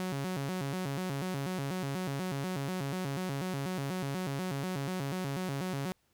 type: tone with vibrato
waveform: sawtooth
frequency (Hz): 160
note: D#3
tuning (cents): +49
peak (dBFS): -29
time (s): 0-5.92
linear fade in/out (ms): 0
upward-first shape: square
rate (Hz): 4.1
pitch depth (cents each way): 250
effects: pink hiss -73 dBFS RMS until 6.13 s